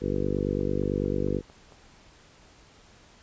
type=harmonic tone; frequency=49 Hz; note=G1; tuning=in tune; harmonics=1 / 2 / 3 / 4 / 5 / 6 / 7 / 8 / 9 / 10; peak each=-34 / -34 / -34 / -34 / -34 / -34 / -34 / -34 / -34 / -34 dBFS; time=0-1.42 s; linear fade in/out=50 ms
type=click train; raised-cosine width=1 ms; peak=-36 dBFS; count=8; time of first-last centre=0.16-1.722 s; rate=4.48 Hz
effects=pink hiss -55 dBFS RMS until 3.22 s + resampled to 16000 Hz